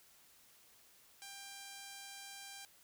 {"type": "tone", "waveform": "5% pulse", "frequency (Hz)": 793, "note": "G5", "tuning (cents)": 20, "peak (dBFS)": -37, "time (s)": [1.22, 2.65], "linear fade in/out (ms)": 0, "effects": ["white hiss -65 dBFS RMS until 2.83 s"]}